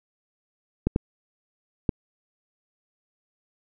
clicks, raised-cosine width 3 ms, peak -8 dBFS, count 3, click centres 0.87 / 0.961 / 1.892 s, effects none

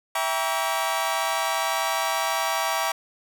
sawtooth chord, E diminished seventh, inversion none, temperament just, 659.3 / 791.1 / 949.3 / 1139.2 Hz, E5 / G5 / Bb5 / Db6, 0 / +16 / +31 / +47 cents, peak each -25 dBFS, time 0.15-2.92 s, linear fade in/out 5 ms, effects none

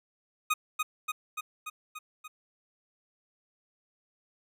25% pulse tone with echo, 1244.5 Hz, D#6, in tune, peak -20 dBFS, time 0.5-0.54 s, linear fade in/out 10 ms, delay 290 ms, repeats 6, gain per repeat -3 dB, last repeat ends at 2.28 s, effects none

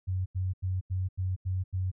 sine tone bursts, 93 Hz, F#2, 9 cents sharp, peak -27 dBFS, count 7, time 0.07-1.916 s, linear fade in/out 20 ms, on 190 ms, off 86 ms, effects none

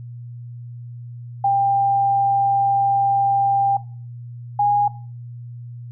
sine tone pair in turn, 794 / 820.6 Hz, G5 / G#5, +22 / -21 cents, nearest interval minor second, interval 57 cents, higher second, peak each -14 dBFS, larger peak neither, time 1.44-3.77 / 4.59-4.88 s, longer first, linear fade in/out 5 ms, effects noise-tail reverb RT60 0.4 s tail -18 dB re dry + added 120 Hz sine -32 dBFS peak until 5.91 s

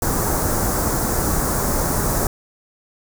pink band-stop noise, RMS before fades -20 dBFS, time 0.02-2.27 s, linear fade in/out 2 ms, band 1500 to 6000 Hz, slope 24 dB/octave, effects none

